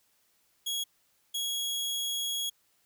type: tone bursts at uneven times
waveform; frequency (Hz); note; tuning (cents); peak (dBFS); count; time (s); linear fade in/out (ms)
sawtooth; 3322; G#7; 0; -27; 2; 0.66-0.84 / 1.34-2.5; 10
effects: white hiss -70 dBFS RMS until 2.85 s